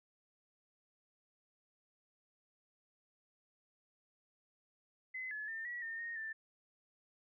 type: tone with pitch steps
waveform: sine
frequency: 2036 / 1712 / 1802 / 1930 / 1819 / 1856 / 1775 Hz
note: C7 / A6 / A6 / B6 / A#6 / A#6 / A6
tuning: -48 / -48 / +41 / -40 / -43 / -8 / +15 cents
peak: -40 dBFS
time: 5.14-6.33 s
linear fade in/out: 10 ms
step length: 170 ms
effects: none